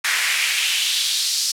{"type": "noise with high-pass filter sweep", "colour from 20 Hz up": "pink", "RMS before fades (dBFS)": -20, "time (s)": [0.04, 1.52], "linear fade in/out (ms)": 10, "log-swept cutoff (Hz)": [1700, 5100], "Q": 2.4, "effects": ["low-pass 11000 Hz 12 dB/octave"]}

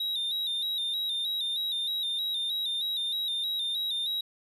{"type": "tone with vibrato", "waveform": "triangle", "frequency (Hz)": 3729, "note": "A#7", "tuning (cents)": 0, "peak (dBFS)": -27, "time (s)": [0, 4.21], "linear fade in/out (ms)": 5, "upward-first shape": "square", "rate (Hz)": 3.2, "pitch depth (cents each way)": 53, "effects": []}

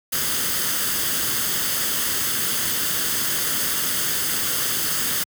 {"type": "noise with comb filter", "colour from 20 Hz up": "white", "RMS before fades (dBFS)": -23, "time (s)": [0.12, 5.24], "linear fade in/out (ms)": 10, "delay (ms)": 0.62, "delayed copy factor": 0.55, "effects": ["high-pass 80 Hz 12 dB/octave"]}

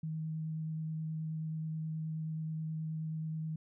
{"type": "tone with vibrato", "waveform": "sine", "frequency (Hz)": 158.1, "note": "D#3", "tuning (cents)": 28, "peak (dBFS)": -35, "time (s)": [0.03, 3.56], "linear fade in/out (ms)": 5, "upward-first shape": "square", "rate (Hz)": 9.4, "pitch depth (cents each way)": 8, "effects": []}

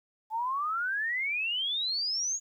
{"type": "exponential sweep", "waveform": "sine", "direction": "up", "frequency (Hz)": [858, 6810], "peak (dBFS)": -28, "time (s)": [0.3, 2.4], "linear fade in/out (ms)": 50, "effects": ["11-bit"]}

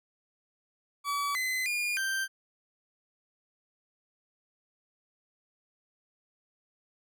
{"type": "tone with pitch steps", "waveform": "40% pulse", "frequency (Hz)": [1143, 2036, 2424, 1569], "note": ["D6", "C7", "D#7", "G6"], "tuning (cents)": [-47, -48, -46, 1], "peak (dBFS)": -28, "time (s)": [1.04, 2.28], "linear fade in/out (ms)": 50, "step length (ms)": 310, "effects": []}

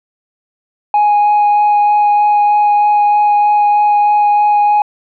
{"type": "tone with vibrato", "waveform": "sine", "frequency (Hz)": 830.6, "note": "G#5", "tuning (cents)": 0, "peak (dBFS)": -5, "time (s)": [0.94, 4.82], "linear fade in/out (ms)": 2, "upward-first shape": "sine", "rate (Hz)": 3.2, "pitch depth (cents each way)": 8, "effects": ["tanh soft clip ceiling -6 dBFS"]}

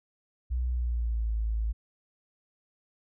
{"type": "tone with pitch glide", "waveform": "sine", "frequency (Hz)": [61.74, 54.69], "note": ["B1", "A1"], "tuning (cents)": [0, -10], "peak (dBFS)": -26, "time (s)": [0.5, 1.73], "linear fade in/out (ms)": 20, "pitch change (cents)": -210, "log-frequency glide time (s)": [0.7, 1.32], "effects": []}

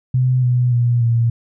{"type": "tone with pitch steps", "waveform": "sine", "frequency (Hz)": [127.5, 123.8, 120.21, 116.72], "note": ["C3", "B2", "B2", "A#2"], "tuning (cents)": [-44, 5, -46, 3], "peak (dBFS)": -12, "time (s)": [0.14, 1.3], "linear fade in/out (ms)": 5, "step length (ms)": 290, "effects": []}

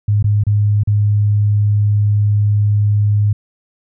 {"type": "tone with dropouts", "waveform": "sine", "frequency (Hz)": 103.83, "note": "G#2", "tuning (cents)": 0, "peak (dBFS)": -10, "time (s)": [0.08, 3.33], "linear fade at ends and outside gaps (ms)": 5, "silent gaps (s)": [[0.227, 0.242], [0.437, 0.467], [0.835, 0.873]], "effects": []}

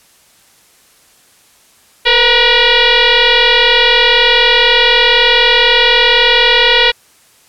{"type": "tone with frequency modulation", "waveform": "sine", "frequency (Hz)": 501, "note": "B4", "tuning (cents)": 25, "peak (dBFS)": -6, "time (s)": [2.05, 6.92], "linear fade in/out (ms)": 20, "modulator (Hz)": 480, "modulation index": 7.4, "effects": ["white hiss -48 dBFS RMS until 7.48 s", "low-pass 12000 Hz 12 dB/octave"]}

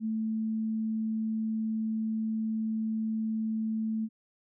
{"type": "tone", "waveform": "sine", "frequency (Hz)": 220.3, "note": "A3", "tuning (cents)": 2, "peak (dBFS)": -28, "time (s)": [0, 4.09], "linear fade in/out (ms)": 50, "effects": []}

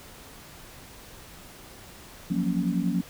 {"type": "chord", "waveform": "sine", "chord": "Gb major seventh", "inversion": "third", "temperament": "equal", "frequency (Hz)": [174.61, 185, 233.1, 277.2], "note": ["F3", "Gb3", "Bb3", "Db4"], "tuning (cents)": [0, 0, 0, 0], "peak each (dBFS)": [-28, -28, -30, -30], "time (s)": [2.3, 3.02], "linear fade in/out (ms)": 10, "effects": ["pink hiss -47 dBFS RMS until 3.09 s"]}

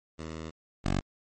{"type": "tone pair in turn", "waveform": "10% pulse", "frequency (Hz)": [79.9, 47.51], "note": ["D#2", "F#1"], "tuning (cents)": [47, 47], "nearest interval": "major sixth", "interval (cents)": 900, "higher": "first", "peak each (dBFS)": [-29, -18], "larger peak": "second", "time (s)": [[0.18, 0.51], [0.84, 1.01]], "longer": "first", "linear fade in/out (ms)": 20, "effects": ["MP3 32 kbps"]}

